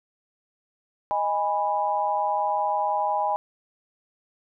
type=chord; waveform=sine; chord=G# minor; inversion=second; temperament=equal with one note detuned; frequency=622.3 / 822 / 987.8 Hz; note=D#5 / G#5 / B5; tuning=0 / -18 / 0 cents; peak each=-29 / -24 / -27 dBFS; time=1.11-3.36 s; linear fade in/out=0 ms; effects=none